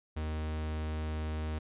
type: tone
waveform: 45% pulse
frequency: 77.78 Hz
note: D#2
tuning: in tune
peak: -33 dBFS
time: 0.16-1.59 s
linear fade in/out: 10 ms
effects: resampled to 8000 Hz